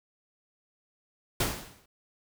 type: noise with exponential decay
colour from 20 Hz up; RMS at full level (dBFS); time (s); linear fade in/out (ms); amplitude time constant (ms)
pink; -25; 1.4-1.86; 5; 98
effects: none